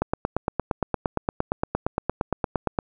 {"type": "click train", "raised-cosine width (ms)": 1, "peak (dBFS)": -8, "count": 25, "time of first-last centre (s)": [0.02, 2.788], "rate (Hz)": 8.67, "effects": []}